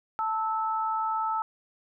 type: tone pair together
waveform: sine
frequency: 883 / 1307.8 Hz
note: A5 / E6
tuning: +6 / -14 cents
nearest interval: perfect fifth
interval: 680 cents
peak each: -28 / -29 dBFS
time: 0.19-1.42 s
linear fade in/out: 0 ms
effects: none